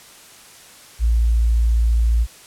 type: tone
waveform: sine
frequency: 57.2 Hz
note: A#1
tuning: 32 cents flat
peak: -13 dBFS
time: 0.99-2.27 s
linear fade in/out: 50 ms
effects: white hiss -44 dBFS RMS until 2.46 s + low-pass 11000 Hz 12 dB/octave